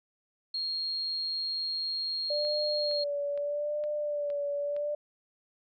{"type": "tone", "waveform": "sine", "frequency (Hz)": 4254, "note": "C8", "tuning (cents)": 28, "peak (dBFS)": -30, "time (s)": [0.54, 3.04], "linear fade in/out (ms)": 5}
{"type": "tone with vibrato", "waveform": "sine", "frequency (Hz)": 585, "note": "D5", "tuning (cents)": -7, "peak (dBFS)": -29, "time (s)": [2.3, 4.95], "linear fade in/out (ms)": 5, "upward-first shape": "sine", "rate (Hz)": 0.8, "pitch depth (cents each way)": 36}
{"type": "click train", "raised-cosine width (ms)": 0.3, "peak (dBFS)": -35, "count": 6, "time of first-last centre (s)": [2.45, 4.765], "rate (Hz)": 2.16}
{"effects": []}